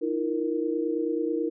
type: chord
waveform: sine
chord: Eb suspended second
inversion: none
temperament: equal with one note detuned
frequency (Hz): 311.1 / 340.3 / 466.2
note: Eb4 / F4 / Bb4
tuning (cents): 0 / -45 / 0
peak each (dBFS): -29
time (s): 0.01-1.5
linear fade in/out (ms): 20
effects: none